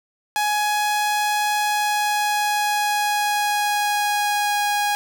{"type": "tone with pitch glide", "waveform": "sawtooth", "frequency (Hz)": [837, 825], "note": ["G#5", "G#5"], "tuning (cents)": [13, -12], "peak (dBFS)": -15, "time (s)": [0.36, 4.95], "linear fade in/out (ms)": 0, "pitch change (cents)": -25, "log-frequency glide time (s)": [1.6, 4.56], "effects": []}